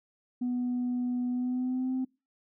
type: tone with pitch glide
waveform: sine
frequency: 246.9 to 259 Hz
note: B3 to C4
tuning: 0 to -17 cents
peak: -26 dBFS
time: 0.41-2.05 s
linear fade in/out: 10 ms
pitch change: +83 cents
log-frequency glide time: 1.29-1.94 s
effects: noise-tail reverb RT60 0.3 s tail -26 dB re dry + tanh soft clip ceiling -25 dBFS